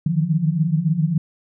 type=tone cluster; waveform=sine; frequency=151.8 / 159 / 175.2 Hz; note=D#3 / D#3 / F3; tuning=-42 / +38 / +6 cents; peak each=-21 dBFS; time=0.06-1.18 s; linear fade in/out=5 ms; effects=none